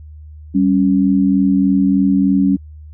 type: tone pair together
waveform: sine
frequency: 193.92 / 277.2 Hz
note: G3 / C#4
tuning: -18 / 0 cents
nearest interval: tritone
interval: 618 cents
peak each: -13 dBFS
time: 0.54-2.57 s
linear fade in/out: 20 ms
effects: added 76 Hz sine -33 dBFS peak until 2.93 s